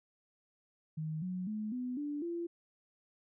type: tone with pitch steps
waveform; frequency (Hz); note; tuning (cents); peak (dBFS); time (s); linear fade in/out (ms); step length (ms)
sine; 156.6 / 183.03 / 213.9 / 250 / 292.2 / 341.5; D#3 / F#3 / A3 / B3 / D4 / F4; +11 / -19 / -49 / +21 / -9 / -39; -35; 0.97-2.47; 10; 250
effects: none